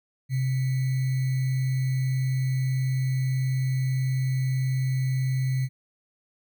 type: tone with sample-and-hold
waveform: sine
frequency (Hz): 130.81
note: C3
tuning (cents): 0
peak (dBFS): -22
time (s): 0.29-5.69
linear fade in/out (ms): 50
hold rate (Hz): 2100
effects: none